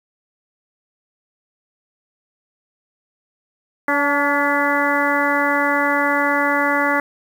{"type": "harmonic tone with a mistuned harmonic", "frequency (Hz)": 285.5, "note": "D4", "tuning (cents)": -49, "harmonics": [1, 2, 3, 4, 5, 6, 7], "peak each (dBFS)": [-23, -23, -23, -23, -23, -23, -23], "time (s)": [3.88, 7], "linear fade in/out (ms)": 2, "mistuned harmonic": 3, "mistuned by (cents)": 30, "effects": ["7-bit"]}